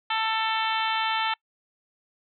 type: harmonic tone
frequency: 443.6 Hz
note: A4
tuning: 14 cents sharp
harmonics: 2 / 3 / 4 / 5 / 6 / 7 / 8 / 9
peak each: -27 / -30 / -33 / -34 / -34 / -33 / -35 / -40 dBFS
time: 0.1-1.34 s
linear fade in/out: 5 ms
effects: noise-tail reverb RT60 0.1 s tail -26 dB re dry